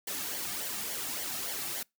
white noise with flanger, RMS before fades -36 dBFS, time 0.07-1.83 s, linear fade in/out 5 ms, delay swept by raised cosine 0.77 to 2.07 ms, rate 3.5 Hz, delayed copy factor -0.6, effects noise-tail reverb RT60 0.2 s tail -26 dB re dry

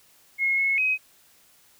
sine tone with pitch steps, 2163 / 2183 / 2529 Hz, C#7 / C#7 / D#7, -43 / -27 / +28 cents, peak -20 dBFS, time 0.38-0.98 s, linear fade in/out 50 ms, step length 200 ms, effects white hiss -58 dBFS RMS until 1.79 s

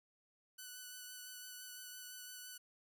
5% pulse tone with vibrato, 1490 Hz, F#6, 12 cents sharp, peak -38 dBFS, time 0.58-2.58 s, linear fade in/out 10 ms, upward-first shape sine, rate 5.9 Hz, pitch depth 14 cents each way, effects none

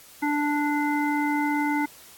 harmonic tone, 293.7 Hz, D4, in tune, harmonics 1 / 3 / 5 / 7, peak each -24 / -27 / -34 / -31 dBFS, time 0.22-1.86 s, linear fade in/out 10 ms, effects white hiss -49 dBFS RMS until 2.17 s + AAC 64 kbps

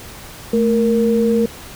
sine tone pair together, 220 / 466.2 Hz, A3 / A#4, 0 / 0 cents, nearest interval octave + minor second, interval 1300 cents, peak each -15 dBFS, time 0.53-1.46 s, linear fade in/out 5 ms, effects pink hiss -36 dBFS RMS until 1.75 s

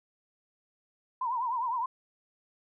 sine tone with vibrato, 974 Hz, B5, 24 cents flat, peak -28 dBFS, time 1.21-1.86 s, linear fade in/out 5 ms, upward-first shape triangle, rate 9.8 Hz, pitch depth 150 cents each way, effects none

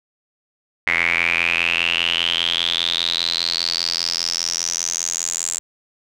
sawtooth tone with band-pass filter sweep, 85 Hz, F2, 46 cents flat, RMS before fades -21 dBFS, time 0.87-5.59 s, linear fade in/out 0 ms, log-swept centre 2100 to 7500 Hz, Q 9.5, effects none

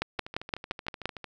two click trains, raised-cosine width 0.3 ms, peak -12 / -23 dBFS, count 7 / 15, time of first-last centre 0.02-1.056 / 0.19-1.243 s, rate 5.79 / 13.3 Hz, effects none

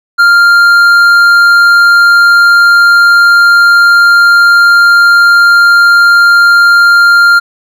triangle tone with hard clipping, 1396.9 Hz, F6, in tune, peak -3 dBFS, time 0.18-7.4 s, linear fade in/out 20 ms, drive 9 dB, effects none

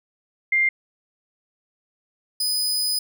sine / sawtooth tone pair in turn, 2100 / 4995 Hz, C7 / D#8, +6 / +6 cents, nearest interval octave + minor third, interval 1500 cents, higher second, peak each -16 / -18 dBFS, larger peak first, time 0.52-0.69 / 2.4-2.99 s, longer second, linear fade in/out 5 ms, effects none

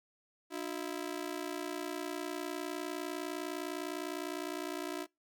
sawtooth ring-modulated tone, 329.6 Hz, E4, in tune, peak -30 dBFS, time 0.5-5.07 s, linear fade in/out 50 ms, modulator 29.9 Hz, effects noise-tail reverb RT60 0.2 s tail -25 dB re dry

